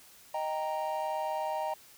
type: chord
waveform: triangle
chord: Eb major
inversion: none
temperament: equal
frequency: 622.3 / 784 / 932.3 Hz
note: Eb5 / G5 / Bb5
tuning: 0 / 0 / 0 cents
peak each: -33 / -34 / -33 dBFS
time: 0.34-1.74 s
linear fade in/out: 5 ms
effects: white hiss -56 dBFS RMS until 1.97 s